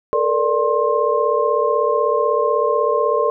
sine tone cluster, 438.9 / 475 / 587 / 1061 Hz, A4 / A#4 / D5 / C6, -4 / +33 / -1 / +24 cents, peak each -20 dBFS, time 0.13-3.3 s, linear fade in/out 0 ms, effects none

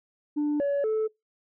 sine tone with pitch steps, 295.6 / 566 / 436.4 Hz, D4 / C#5 / A4, +11 / +36 / -14 cents, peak -21 dBFS, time 0.36-1.08 s, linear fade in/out 20 ms, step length 240 ms, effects noise-tail reverb RT60 0.2 s tail -26 dB re dry + tanh soft clip ceiling -22 dBFS

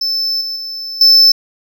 triangle tone with level steps, 5274 Hz, E8, in tune, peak -13 / -18 / -21 / -3 dBFS, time 0.01-1.32 s, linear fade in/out 5 ms, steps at 0.41 / 0.56 / 1.01 s, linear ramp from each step 2 ms, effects none

